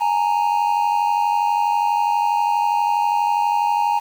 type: tone pair together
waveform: triangle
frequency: 834 / 926.3 Hz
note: G#5 / A#5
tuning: +7 / -11 cents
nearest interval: major second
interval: 182 cents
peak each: -17 dBFS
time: 0-4 s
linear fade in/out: 20 ms
effects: 7-bit